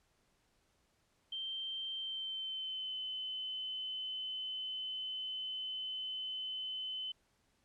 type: tone with pitch glide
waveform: sine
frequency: 3136 to 3040 Hz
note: G7 to F#7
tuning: 0 to +46 cents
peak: -38 dBFS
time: 1.32-7.12 s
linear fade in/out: 5 ms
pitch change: -54 cents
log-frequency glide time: 1.95-2.95 s
effects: pink hiss -75 dBFS RMS until 7.64 s + low-pass 10000 Hz 12 dB/octave